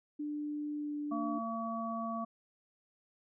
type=tone with pitch glide; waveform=sine; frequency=296.5 to 294.3 Hz; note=D4 to D4; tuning=+17 to +4 cents; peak=-35 dBFS; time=0.19-1.39 s; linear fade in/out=10 ms; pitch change=-13 cents; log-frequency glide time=0.76-0.95 s
type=harmonic tone; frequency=227 Hz; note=A#3; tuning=46 cents flat; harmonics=1 / 3 / 5; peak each=-38 / -40 / -39 dBFS; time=1.11-2.25 s; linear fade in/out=10 ms
effects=none